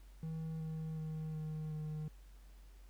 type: tone with pitch steps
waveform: triangle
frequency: 160.3 / 158.64 / 157 / 155.38 / 153.77 Hz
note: E3 / D#3 / D#3 / D#3 / D#3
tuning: -48 / +34 / +16 / -2 / -20 cents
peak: -37 dBFS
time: 0.23-2.08 s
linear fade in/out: 0 ms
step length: 370 ms
effects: added 47 Hz sine -54 dBFS peak until 2.89 s + pink hiss -69 dBFS RMS until 2.89 s